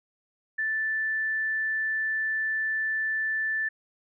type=tone; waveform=sine; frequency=1760 Hz; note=A6; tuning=in tune; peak=-25 dBFS; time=0.58-3.69 s; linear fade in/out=10 ms; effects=none

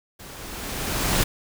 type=noise with level ramp; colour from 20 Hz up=pink; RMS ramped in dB=-42 to -20 dBFS; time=0.19-1.24 s; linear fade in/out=10 ms; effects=none

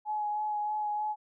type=tone with vibrato; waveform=sine; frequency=843 Hz; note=G#5; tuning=26 cents sharp; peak=-29 dBFS; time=0.05-1.16 s; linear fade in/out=50 ms; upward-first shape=sine; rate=3.2 Hz; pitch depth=17 cents each way; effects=none

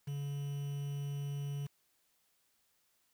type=tone with quantisation; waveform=triangle; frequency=142 Hz; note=C#3; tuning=42 cents sharp; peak=-34 dBFS; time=0.07-1.67 s; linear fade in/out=10 ms; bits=9; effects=white hiss -75 dBFS RMS until 3.13 s

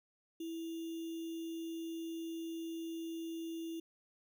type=tone with sample-and-hold; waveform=sine; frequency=329.6 Hz; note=E4; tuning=in tune; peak=-39 dBFS; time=0.4-3.8 s; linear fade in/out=5 ms; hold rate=3150 Hz; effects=none

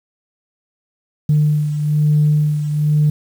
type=beating tone pair; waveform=sine; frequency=149.9 / 151 Hz; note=D3 / D3; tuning=+36 / +48 cents; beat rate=1.1 Hz; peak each=-12 / -19 dBFS; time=1.29-3.1 s; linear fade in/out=5 ms; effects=tanh soft clip ceiling -6 dBFS + 7-bit

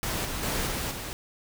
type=noise with level steps; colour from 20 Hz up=pink; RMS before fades=-30 / -33 / -29 / -31 / -36 dBFS; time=0.03-1.13 s; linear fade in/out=0 ms; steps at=0.25 / 0.43 / 0.67 / 0.91 s; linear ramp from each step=2 ms; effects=none

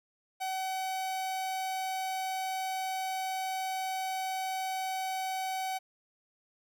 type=tone; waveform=45% pulse; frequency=757 Hz; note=F#5; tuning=39 cents sharp; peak=-32 dBFS; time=0.4-5.79 s; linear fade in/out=20 ms; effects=none

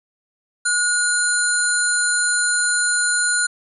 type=tone cluster; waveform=sine; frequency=1452 / 4133 / 7010 / 9530 Hz; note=F#6 / C8 / A8 / D9; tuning=-33 / -22 / -7 / +24 cents; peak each=-19 / -26 / -24 / -22 dBFS; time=0.65-3.47 s; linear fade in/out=10 ms; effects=none

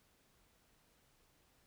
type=silence; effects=pink hiss -72 dBFS RMS until 1.66 s

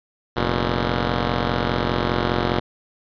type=tone pair together; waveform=5% pulse; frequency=44.95 / 120 Hz; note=F#1 / B2; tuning=-49 / -49 cents; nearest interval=octave + perfect fourth; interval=1700 cents; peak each=-11 dBFS; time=0.36-2.6 s; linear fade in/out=10 ms; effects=resampled to 11025 Hz

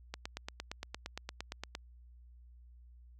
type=click train; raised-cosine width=0.2 ms; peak=-22 dBFS; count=15; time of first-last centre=0.14-1.751 s; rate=8.69 Hz; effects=added 60 Hz sine -54 dBFS peak until 3.19 s

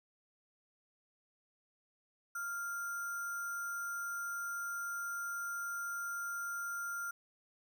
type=tone with sample-and-hold; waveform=sine; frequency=1396.9 Hz; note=F6; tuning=in tune; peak=-37 dBFS; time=2.35-7.11 s; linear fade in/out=5 ms; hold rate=7350 Hz; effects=none

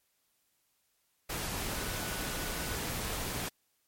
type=tone in noise; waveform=sine; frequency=1480 Hz; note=F#6; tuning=in tune; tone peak=-46 dBFS; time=1.76-2.77 s; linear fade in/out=10 ms; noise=pink; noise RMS=-36 dBFS; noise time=1.29-3.49 s; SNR=-13 dB; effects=white hiss -75 dBFS RMS until 3.87 s + MP3 64 kbps

